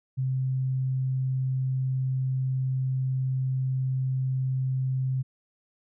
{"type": "tone", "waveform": "sine", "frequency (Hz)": 130.81, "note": "C3", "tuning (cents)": 0, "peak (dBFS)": -24, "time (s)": [0.17, 5.23], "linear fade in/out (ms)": 20, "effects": []}